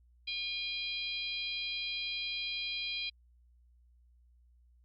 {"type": "harmonic tone", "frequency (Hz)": 808, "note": "G#5", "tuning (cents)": -48, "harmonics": [3, 4, 5, 6], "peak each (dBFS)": [-39, -39, -40, -46], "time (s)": [0.27, 3.1], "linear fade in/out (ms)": 10, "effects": ["added 60 Hz sine -61 dBFS peak until 4.84 s", "Opus 48 kbps"]}